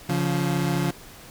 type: tone pair together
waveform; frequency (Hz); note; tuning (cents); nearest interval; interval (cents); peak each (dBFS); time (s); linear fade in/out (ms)
30% pulse; 140.7 / 174.61; C#3 / F3; +26 / 0; major third; 374; -22 / -22; 0.09-0.91; 5
effects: pink hiss -45 dBFS RMS until 1.3 s